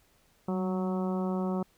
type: harmonic tone with a mistuned harmonic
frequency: 185 Hz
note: F#3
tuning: in tune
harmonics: 1 / 2 / 3 / 4 / 5 / 6 / 7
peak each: -29 / -35 / -39 / -41 / -43 / -45 / -46 dBFS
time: 0.48-1.63 s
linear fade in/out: 5 ms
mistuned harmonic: 1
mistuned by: +33 cents
effects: pink hiss -66 dBFS RMS until 1.77 s